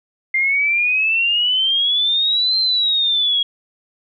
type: exponential two-way sweep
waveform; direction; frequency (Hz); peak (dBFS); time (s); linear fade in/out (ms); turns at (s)
sine; up then down; 2093 to 4150 to 3285; -14; 0.34-3.43; 5; 2.58
effects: none